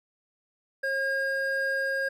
triangle tone pair together, 541 / 1621.2 Hz, C#5 / G#6, -42 / -42 cents, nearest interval octave + perfect fifth, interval 1900 cents, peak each -29 / -25 dBFS, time 0.83-2.09 s, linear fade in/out 10 ms, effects none

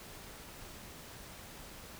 silence, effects pink hiss -50 dBFS RMS until 1.99 s

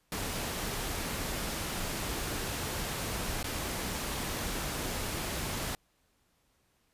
pink noise with dropouts, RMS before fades -35 dBFS, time 0.12-5.75 s, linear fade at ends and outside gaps 1 ms, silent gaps 3.429-3.442 s, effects pink hiss -72 dBFS RMS until 6.93 s + resampled to 32000 Hz

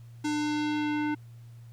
square tone with low-pass filter sweep, 299.7 Hz, D4, 35 cents sharp, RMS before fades -29 dBFS, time 0.24-1.15 s, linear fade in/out 10 ms, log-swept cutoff 7800 to 1900 Hz, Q 1.3, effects added 117 Hz sine -45 dBFS peak until 1.72 s + pink hiss -65 dBFS RMS until 1.72 s

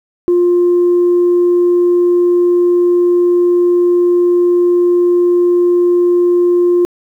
sine tone, 352 Hz, F4, 14 cents sharp, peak -6 dBFS, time 0.28-6.85 s, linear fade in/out 0 ms, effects tanh soft clip ceiling -5 dBFS + 8-bit

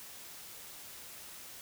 silence, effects white hiss -49 dBFS RMS until 1.61 s

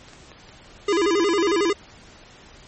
clicks, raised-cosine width 0.2 ms, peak -26 dBFS, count 9, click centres 0.085 / 0.134 / 0.317 / 0.49 / 0.914 / 0.958 / 1.006 / 1.083 / 1.253 s
square tone with vibrato, 370 Hz, F#4, in tune, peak -18 dBFS, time 0.88-1.73 s, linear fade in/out 5 ms, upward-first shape square, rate 11 Hz, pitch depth 170 cents each way
effects pink hiss -47 dBFS RMS until 2.67 s + MP3 32 kbps

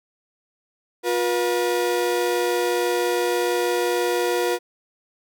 35% pulse tone pair together, 356.6 / 482.7 Hz, F4 / B4, +36 / -40 cents, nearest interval perfect fourth, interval 524 cents, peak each -21 dBFS, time 1.03-4.59 s, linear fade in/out 50 ms, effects none

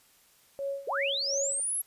sine tone with tremolo, 554.4 Hz, C#5, in tune, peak -29 dBFS, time 0.59-1.6 s, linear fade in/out 0 ms, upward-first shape sine, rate 2.8 Hz, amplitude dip 85%
sine linear sweep, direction up, 370 to 11430 Hz, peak -28 dBFS, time 0.87-1.82 s, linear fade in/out 10 ms
effects white hiss -62 dBFS RMS until 1.86 s + resampled to 32000 Hz

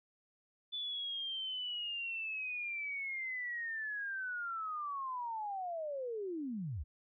sine linear sweep, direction down, 3494 to 57.2 Hz, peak -37 dBFS, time 0.72-6.84 s, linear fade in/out 20 ms, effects none

